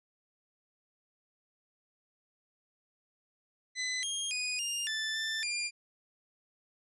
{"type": "tone with pitch steps", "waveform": "20% pulse", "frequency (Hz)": [2013, 3238, 2481, 2812, 1758, 1773, 2398], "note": ["B6", "G#7", "D#7", "F7", "A6", "A6", "D7"], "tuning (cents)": [33, -45, -6, 11, -2, 13, 36], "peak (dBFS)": -27, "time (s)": [3.75, 5.71], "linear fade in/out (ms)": 50, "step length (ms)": 280, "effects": ["resampled to 24000 Hz"]}